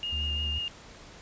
sine tone with vibrato, 2831 Hz, F7, 23 cents sharp, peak -30 dBFS, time 0.03-0.68 s, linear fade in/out 0 ms, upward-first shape sine, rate 5.8 Hz, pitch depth 13 cents each way
triangle tone, 74.1 Hz, D2, 16 cents sharp, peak -29 dBFS, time 0.12-0.59 s, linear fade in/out 10 ms
effects pink hiss -49 dBFS RMS until 1.21 s + resampled to 16000 Hz

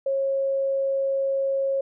sine tone, 544 Hz, C#5, 33 cents flat, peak -21 dBFS, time 0.06-1.81 s, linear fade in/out 5 ms, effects none

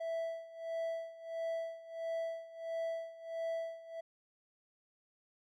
triangle tone with tremolo, 659.3 Hz, E5, in tune, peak -32 dBFS, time 0-4.01 s, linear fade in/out 10 ms, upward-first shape sine, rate 1.5 Hz, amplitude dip 85%, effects none

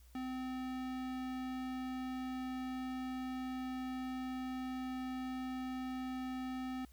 square tone with low-pass filter, 257.2 Hz, C4, 30 cents flat, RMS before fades -41 dBFS, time 0.15-6.85 s, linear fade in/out 2 ms, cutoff 4000 Hz, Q 0.57, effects added 60 Hz sine -58 dBFS peak until 6.92 s + white hiss -69 dBFS RMS until 6.92 s

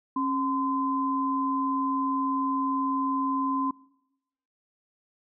sine tone pair together, 272 / 1026.9 Hz, C#4 / C6, -33 / -33 cents, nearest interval octave + major seventh, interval 2300 cents, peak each -27 dBFS, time 0.16-3.71 s, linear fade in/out 5 ms, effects noise-tail reverb RT60 0.9 s tail -23 dB re dry

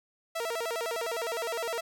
sawtooth tone with vibrato, 554.4 Hz, C#5, in tune, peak -27 dBFS, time 0.35-1.81 s, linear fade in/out 10 ms, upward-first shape square, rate 9.8 Hz, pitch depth 300 cents each way, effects none

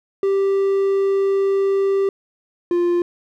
triangle tone pair in turn, 392 / 349.2 Hz, G4 / F4, 0 / 0 cents, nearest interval major second, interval 200 cents, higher first, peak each -13 dBFS, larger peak neither, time 0.23-2.09 / 2.71-3.02 s, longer first, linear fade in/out 2 ms, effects none

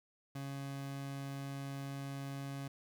30% pulse tone, 138.3 Hz, C#3, 4 cents flat, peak -38 dBFS, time 0.35-2.68 s, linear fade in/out 5 ms, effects none

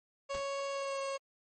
30% pulse tone with pitch glide, 554.4 to 546.8 Hz, C#5 to C#5, 0 to -24 cents, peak -32 dBFS, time 0.29-1.18 s, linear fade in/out 20 ms, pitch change -24 cents, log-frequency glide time 0.71-1 s
pink noise with exponential decay, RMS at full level -41 dBFS, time 0.34-0.49 s, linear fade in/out 5 ms, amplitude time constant 32 ms
effects MP3 32 kbps

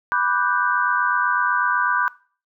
sine chord, G major seventh, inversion first, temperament equal, 987.8 / 1174.7 / 1480 / 1568 Hz, B5 / D6 / F#6 / G6, 0 / 0 / 0 / 0 cents, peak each -23 dBFS, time 0.12-2.08 s, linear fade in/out 0 ms, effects noise-tail reverb RT60 0.4 s tail -20 dB re dry

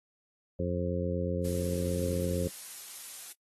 harmonic tone, 88.3 Hz, F2, 20 cents sharp, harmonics 1 / 2 / 3 / 4 / 5 / 6, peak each -34 / -34 / -39 / -39 / -37 / -35 dBFS, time 0.59-2.48 s, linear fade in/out 5 ms
blue noise, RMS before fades -42 dBFS, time 1.44-3.33 s, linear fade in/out 10 ms
effects noise-tail reverb RT60 0.1 s tail -24 dB re dry + AAC 32 kbps

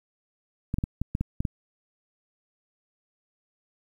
clicks, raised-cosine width 5 ms, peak -14 dBFS, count 8, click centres 0.741 / 0.785 / 0.839 / 1.016 / 1.151 / 1.21 / 1.405 / 1.452 s, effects 9-bit

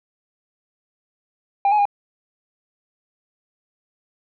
sine tone with pitch steps, 798 / 841 / 813 Hz, G5 / G#5 / G#5, +31 / +22 / -37 cents, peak -11 dBFS, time 1.65-1.854 s, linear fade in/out 2 ms, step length 68 ms, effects tanh soft clip ceiling -13 dBFS

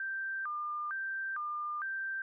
sine tone with vibrato, 1373 Hz, F6, 30 cents flat, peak -34 dBFS, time 0-2.22 s, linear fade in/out 2 ms, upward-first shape square, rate 1.1 Hz, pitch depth 230 cents each way, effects none

